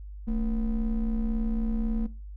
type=ring-modulated tone; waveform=triangle; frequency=127.5 Hz; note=C3; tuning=44 cents flat; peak=-20 dBFS; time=0.27-2.07 s; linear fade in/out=10 ms; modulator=95.6 Hz; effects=noise-tail reverb RT60 0.3 s tail -19 dB re dry + added 50 Hz sine -38 dBFS peak until 2.36 s